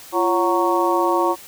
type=harmonic tone with a mistuned harmonic; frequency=185 Hz; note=F#3; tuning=in tune; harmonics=2 / 3 / 4 / 5 / 6; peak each=-20 / -24 / -25 / -21 / -22 dBFS; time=0.12-1.36 s; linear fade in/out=50 ms; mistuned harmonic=2; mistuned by=-120 cents; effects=white hiss -41 dBFS RMS until 1.47 s